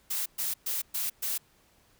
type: noise bursts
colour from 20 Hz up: blue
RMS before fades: -31 dBFS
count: 5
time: 0.1-1.38 s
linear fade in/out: 10 ms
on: 160 ms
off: 120 ms
effects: pink hiss -64 dBFS RMS until 1.99 s